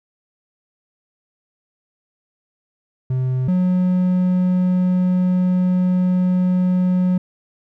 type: tone pair in turn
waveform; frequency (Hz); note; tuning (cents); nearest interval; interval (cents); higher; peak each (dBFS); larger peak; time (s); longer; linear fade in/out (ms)
triangle; 128.8 / 182.15; C3 / F#3; -27 / -27; tritone; 600; second; -15 / -12; second; 3.1-3.48 / 3.48-7.18; second; 5
effects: none